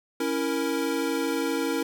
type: chord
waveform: square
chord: A# diminished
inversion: first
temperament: equal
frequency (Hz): 277.2 / 329.6 / 466.2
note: C#4 / E4 / A#4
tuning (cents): 0 / 0 / 0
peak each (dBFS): -30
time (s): 0.2-1.83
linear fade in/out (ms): 5
effects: none